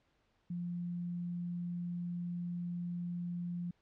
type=tone; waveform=sine; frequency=174.61 Hz; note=F3; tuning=in tune; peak=-36 dBFS; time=0.5-3.71 s; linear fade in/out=5 ms; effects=pink hiss -75 dBFS RMS until 3.81 s + low-pass 4000 Hz 12 dB/octave